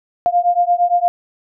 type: beating tone pair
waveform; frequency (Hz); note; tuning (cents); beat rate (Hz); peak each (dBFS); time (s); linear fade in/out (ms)
sine; 698.5 / 707.2; F5 / F5; 0 / +22; 8.7; -15; 0.26-1.08; 0
effects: none